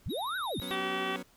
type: linear two-way sweep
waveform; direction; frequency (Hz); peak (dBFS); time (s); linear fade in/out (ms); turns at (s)
sine; up then down; 47.23 to 1568 to 49.08; -32; 0.06-0.6; 0; 0.37
type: tone with vibrato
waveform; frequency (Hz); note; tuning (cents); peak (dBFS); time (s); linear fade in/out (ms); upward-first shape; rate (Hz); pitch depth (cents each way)
square; 3729; A#7; 0; -40; 0.09-0.76; 20; sine; 12; 51
type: chord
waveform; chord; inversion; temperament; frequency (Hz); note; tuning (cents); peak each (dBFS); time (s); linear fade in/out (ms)
30% pulse; F# suspended fourth; none; just; 185 / 246.7 / 277.5; F#3 / B3 / C#4; 0 / -2 / +2; -40; 0.61-1.23; 10
type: harmonic tone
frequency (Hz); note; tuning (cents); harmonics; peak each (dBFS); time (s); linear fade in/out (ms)
382.7; G4; -42; 1 / 2 / 3 / 4 / 5 / 6 / 7 / 8 / 9; -37 / -39 / -37 / -41 / -40 / -46 / -41 / -44 / -42; 0.71-1.16; 0
effects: pink hiss -63 dBFS RMS until 1.36 s